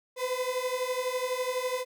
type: beating tone pair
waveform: 35% pulse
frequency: 500 / 512 Hz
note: B4 / C5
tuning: +21 / -38 cents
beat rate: 12 Hz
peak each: -30 dBFS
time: 0.16-1.85 s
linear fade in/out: 50 ms
effects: none